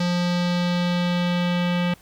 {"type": "tone with low-pass filter sweep", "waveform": "square", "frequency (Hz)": 176.2, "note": "F3", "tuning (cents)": 16, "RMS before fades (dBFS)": -22, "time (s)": [0, 1.94], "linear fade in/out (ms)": 5, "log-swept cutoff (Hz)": [4800, 3000], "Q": 2.3, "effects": ["pink hiss -52 dBFS RMS until 2.01 s"]}